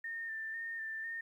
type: tone with vibrato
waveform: sine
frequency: 1804 Hz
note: A6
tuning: 43 cents sharp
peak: -38 dBFS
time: 0.04-1.21 s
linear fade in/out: 5 ms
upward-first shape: square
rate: 2 Hz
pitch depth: 24 cents each way
effects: 12-bit